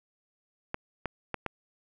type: clicks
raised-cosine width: 0.5 ms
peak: -16 dBFS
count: 4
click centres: 0.744 / 1.057 / 1.343 / 1.463 s
effects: none